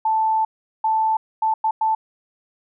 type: tone bursts at uneven times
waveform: sine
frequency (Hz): 880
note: A5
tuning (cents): 0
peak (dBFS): -16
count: 5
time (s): 0.05-0.45 / 0.84-1.17 / 1.42-1.54 / 1.64-1.71 / 1.81-1.95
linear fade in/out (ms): 5
effects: none